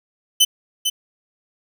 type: tone with echo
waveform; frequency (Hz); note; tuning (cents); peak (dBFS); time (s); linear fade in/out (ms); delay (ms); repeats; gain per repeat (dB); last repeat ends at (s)
sawtooth; 3033; F#7; +42; -7; 0.4-0.45; 10; 450; 1; -7; 0.9
effects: none